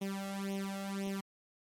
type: tone with flanger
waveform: sawtooth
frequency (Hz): 196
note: G3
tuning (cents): 0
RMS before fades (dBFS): -38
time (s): 0.01-1.21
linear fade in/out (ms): 10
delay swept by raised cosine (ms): 0.32 to 1.52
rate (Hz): 1.9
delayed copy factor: +0.85
effects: MP3 64 kbps